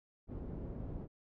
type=low-pass noise; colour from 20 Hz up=pink; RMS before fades=-43 dBFS; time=0.27-1.08 s; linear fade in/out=50 ms; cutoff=380 Hz; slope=12 dB/octave; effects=none